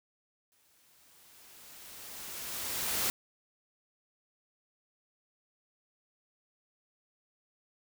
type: noise with exponential growth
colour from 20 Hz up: white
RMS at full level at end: -30 dBFS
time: 0.52-3.1 s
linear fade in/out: 0 ms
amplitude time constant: 560 ms
effects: none